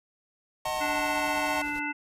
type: noise with tremolo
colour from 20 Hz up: pink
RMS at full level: -45 dBFS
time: 0.65-1.8 s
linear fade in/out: 10 ms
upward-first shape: sine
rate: 10 Hz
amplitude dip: 45%
type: chord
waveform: square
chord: D# diminished seventh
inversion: none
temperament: just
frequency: 622.3 / 746.7 / 896 / 1075.3 Hz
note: D#5 / F#5 / A5 / C6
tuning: 0 / +16 / +31 / +47 cents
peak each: -34 / -35 / -34 / -36 dBFS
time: 0.65-1.62 s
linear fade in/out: 5 ms
type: harmonic tone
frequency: 293.7 Hz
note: D4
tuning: in tune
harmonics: 1 / 3 / 5 / 7 / 9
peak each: -35 / -36 / -35 / -34 / -36 dBFS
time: 0.8-1.93 s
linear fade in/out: 20 ms
effects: resampled to 32000 Hz